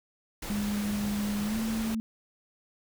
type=noise; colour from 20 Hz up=pink; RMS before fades=-38 dBFS; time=0.42-1.95 s; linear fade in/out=5 ms
type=tone with pitch glide; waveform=sine; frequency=206.4 to 222.5 Hz; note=G#3 to A3; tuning=-10 to +20 cents; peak=-28 dBFS; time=0.5-2 s; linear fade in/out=0 ms; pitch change=+130 cents; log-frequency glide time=1.44-1.57 s
effects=none